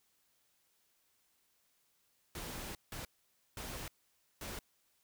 pink noise bursts at uneven times, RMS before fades -44 dBFS, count 4, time 2.35-2.75 / 2.92-3.05 / 3.57-3.88 / 4.41-4.59 s, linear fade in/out 2 ms, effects white hiss -75 dBFS RMS until 5.03 s

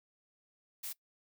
blue noise, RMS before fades -41 dBFS, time 0.83-0.93 s, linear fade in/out 10 ms, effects noise-tail reverb RT60 0.1 s tail -21 dB re dry

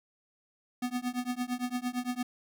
square tone with tremolo, 247.5 Hz, B3, 4 cents sharp, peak -28 dBFS, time 0.82-2.23 s, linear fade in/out 5 ms, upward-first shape triangle, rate 8.8 Hz, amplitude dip 100%, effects none

